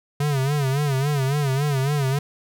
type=tone with vibrato; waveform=square; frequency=140 Hz; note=C#3; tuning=18 cents sharp; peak=-20 dBFS; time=0.2-2.19 s; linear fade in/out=5 ms; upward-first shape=sine; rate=3.6 Hz; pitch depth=110 cents each way; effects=none